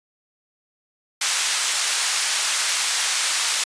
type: band-pass noise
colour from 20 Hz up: white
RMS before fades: -22 dBFS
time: 1.21-3.64 s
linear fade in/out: 5 ms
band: 1100 to 8800 Hz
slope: 12 dB/octave
effects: resampled to 22050 Hz